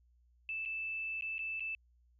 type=tone with dropouts; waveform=sine; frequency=2637 Hz; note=E7; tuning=in tune; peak=-36 dBFS; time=0.49-1.75 s; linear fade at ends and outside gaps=1 ms; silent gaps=0.652-0.658 / 1.21-1.222 / 1.382-1.391 / 1.597-1.605 s; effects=added 60 Hz sine -65 dBFS peak until 2.19 s